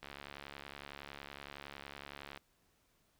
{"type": "click train", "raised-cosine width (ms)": 0.3, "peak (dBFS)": -30, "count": 167, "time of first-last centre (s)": [0.03, 2.375], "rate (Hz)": 70.8, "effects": ["pink hiss -74 dBFS RMS until 3.19 s"]}